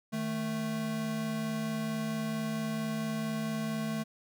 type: tone pair together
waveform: square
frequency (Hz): 155.56 / 220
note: D#3 / A3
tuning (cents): 0 / 0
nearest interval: tritone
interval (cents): 600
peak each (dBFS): -39 / -33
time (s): 0.12-4.04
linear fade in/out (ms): 20
effects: none